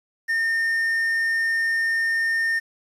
triangle tone with quantisation, 1821 Hz, A#6, 41 cents flat, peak -18 dBFS, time 0.28-2.6 s, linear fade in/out 20 ms, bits 8, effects resampled to 32000 Hz

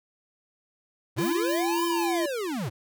square linear two-way sweep, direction up then down, 92.5 to 1046.5 to 92.5 Hz, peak -29 dBFS, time 1.16-2.7 s, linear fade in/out 20 ms, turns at 1.85 s
square tone, 340.1 Hz, F4, 46 cents flat, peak -26 dBFS, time 1.18-2.26 s, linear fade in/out 5 ms
violet noise with tremolo, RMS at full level -40 dBFS, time 1.2-2.06 s, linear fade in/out 10 ms, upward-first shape sine, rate 3.7 Hz, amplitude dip 60%
effects none

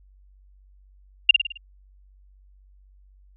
sine tone with echo, 2794 Hz, F7, in tune, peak -6 dBFS, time 1.29-1.31 s, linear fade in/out 5 ms, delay 53 ms, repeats 5, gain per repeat -6 dB, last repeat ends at 1.575 s, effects added 48 Hz sine -51 dBFS peak until 3.36 s

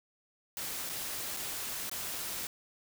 white noise with dropouts, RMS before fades -38 dBFS, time 0.57-2.47 s, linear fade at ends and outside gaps 1 ms, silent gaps 0.892-0.896 / 1.366-1.37 / 1.896-1.914 s, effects none

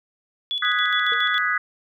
sine tone with tremolo, 3416 Hz, G#7, 48 cents sharp, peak -22 dBFS, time 0.51-1.38 s, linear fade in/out 0 ms, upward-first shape square, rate 7.2 Hz, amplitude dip 60%
sine chord, G# minor seventh, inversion second, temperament equal with one note detuned, 1248.8 / 1480 / 1661.2 / 1975.5 Hz, D#6 / F#6 / G#6 / B6, +6 / 0 / 0 / 0 cents, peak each -25 dBFS, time 0.62-1.58 s, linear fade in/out 5 ms
triangle tone with exponential decay, 466.2 Hz, A#4, in tune, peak -28 dBFS, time 1.12-1.28 s, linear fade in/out 0 ms, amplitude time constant 33 ms
effects none

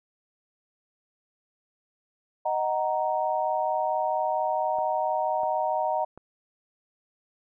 sine chord, D# minor, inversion none, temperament just, 622.3 / 746.7 / 933.4 Hz, D#5 / F#5 / A#5, 0 / +16 / +2 cents, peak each -28 dBFS, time 2.45-6.05 s, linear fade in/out 10 ms
clicks, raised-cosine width 1 ms, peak -30 dBFS, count 3, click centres 4.786 / 5.434 / 6.176 s
effects none

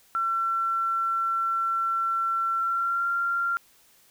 sine tone with pitch glide, 1350 to 1383.2 Hz, E6 to F6, +41 to -17 cents, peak -23 dBFS, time 0.15-3.57 s, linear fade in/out 0 ms, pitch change +42 cents, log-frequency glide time 2.55-3.09 s, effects white hiss -59 dBFS RMS until 4.1 s

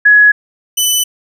sine / 15% pulse tone pair in turn, 1681 / 2995 Hz, G#6 / F#7, +20 / +20 cents, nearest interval minor seventh, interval 1000 cents, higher second, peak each -3 dBFS, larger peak neither, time 0.05-0.32 / 0.77-1.04 s, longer neither, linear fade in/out 10 ms, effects none

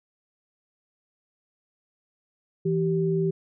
sine tone pair together, 164.72 / 387.5 Hz, E3 / G4, -1 / -20 cents, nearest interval octave + minor third, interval 1481 cents, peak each -24 dBFS, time 2.65-3.31 s, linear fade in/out 10 ms, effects none

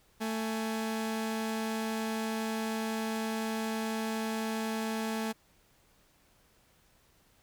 sawtooth tone pair together, 222 / 838.2 Hz, A3 / G#5, +16 / +16 cents, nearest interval octave + major seventh, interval 2300 cents, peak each -28 / -37 dBFS, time 0.2-5.33 s, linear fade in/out 20 ms, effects pink hiss -66 dBFS RMS until 7.42 s

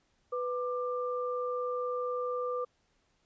sine tone pair together, 495.8 / 1188 Hz, B4 / D6, +7 / +20 cents, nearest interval octave + minor third, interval 1513 cents, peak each -32 / -36 dBFS, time 0.32-2.65 s, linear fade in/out 10 ms, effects pink hiss -73 dBFS RMS until 3.25 s + resampled to 16000 Hz

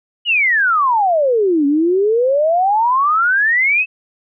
sine exponential two-way sweep, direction down then up, 2982 to 277.2 to 2646 Hz, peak -11 dBFS, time 0.25-3.86 s, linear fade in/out 50 ms, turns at 1.66 s, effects none

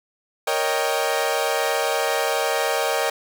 sawtooth chord, Eb dominant seventh, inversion second, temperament equal, 466.2 / 554.4 / 622.3 / 784 Hz, Bb4 / Db5 / Eb5 / G5, 0 / 0 / 0 / 0 cents, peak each -22 dBFS, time 0.47-3.1 s, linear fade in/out 5 ms, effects none

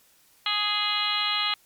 harmonic tone with a mistuned harmonic, 415.9 Hz, G#4, 2 cents sharp, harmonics 2 / 3 / 4 / 5 / 6 / 7 / 8 / 9 / 10, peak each -36 / -30 / -38 / -32 / -35 / -30 / -29 / -39 / -30 dBFS, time 0.46-1.54 s, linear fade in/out 2 ms, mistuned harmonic 10, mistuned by -43 cents, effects white hiss -60 dBFS RMS until 1.65 s + MP3 96 kbps

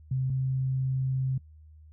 sine tone pair in turn, 130.81 / 131.53 Hz, C3 / C3, 0 / +9 cents, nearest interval unison, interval 9 cents, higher second, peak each -25 dBFS, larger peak neither, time 0.11-0.3 / 0.3-1.38 s, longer second, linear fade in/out 5 ms, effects noise-tail reverb RT60 0.1 s tail -22 dB re dry + added 77 Hz sine -49 dBFS peak until 1.92 s

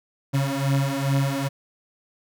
35% pulse beating tone pair, 136.6 / 139 Hz, C#3 / C#3, -25 / +5 cents, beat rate 2.4 Hz, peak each -22 dBFS, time 0.33-1.49 s, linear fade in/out 20 ms, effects none

